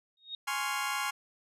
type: tone with exponential growth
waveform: sine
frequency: 3729 Hz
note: A#7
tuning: in tune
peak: -33 dBFS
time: 0.17-0.35 s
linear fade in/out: 2 ms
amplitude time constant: 39 ms
type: chord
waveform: 25% pulse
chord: Db major seventh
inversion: second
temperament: equal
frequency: 830.6 / 1046.5 / 1108.7 / 1396.9 Hz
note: Ab5 / C6 / Db6 / F6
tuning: 0 / 0 / 0 / 0 cents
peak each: -33 dBFS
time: 0.47-1.11 s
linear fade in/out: 10 ms
effects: resampled to 32000 Hz